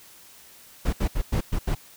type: noise bursts at uneven times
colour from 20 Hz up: brown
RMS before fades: -23 dBFS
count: 6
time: 0.85-0.93 / 1-1.08 / 1.15-1.22 / 1.32-1.41 / 1.52-1.59 / 1.67-1.75 s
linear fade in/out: 10 ms
effects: white hiss -50 dBFS RMS until 1.96 s